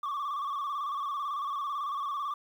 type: tone with vibrato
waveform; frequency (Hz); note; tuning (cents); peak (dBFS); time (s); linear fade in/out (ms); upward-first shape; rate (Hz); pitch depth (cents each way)
sine; 1144; D6; -46; -28; 0.03-2.34; 5; square; 18; 61
effects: tanh soft clip ceiling -30 dBFS + 10-bit